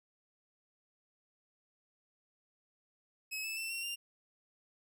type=tone with pitch steps; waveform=sawtooth; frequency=2566 / 2620 / 2675 / 2731 / 2789 Hz; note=E7 / E7 / E7 / F7 / F7; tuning=-47 / -11 / +25 / -39 / -3 cents; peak=-34 dBFS; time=3.31-3.96 s; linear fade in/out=20 ms; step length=130 ms; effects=none